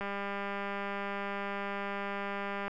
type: click train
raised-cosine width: 0.5 ms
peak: -22 dBFS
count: 535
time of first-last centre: 0.01-2.68 s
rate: 200 Hz
effects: none